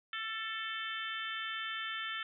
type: harmonic tone with a mistuned harmonic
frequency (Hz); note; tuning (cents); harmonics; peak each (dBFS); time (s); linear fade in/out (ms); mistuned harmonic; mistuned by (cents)
441.1; A4; +4; 3 / 4 / 5 / 6 / 7 / 8; -42 / -41 / -46 / -48 / -43 / -46; 0.13-2.23; 2; 3; +22
effects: none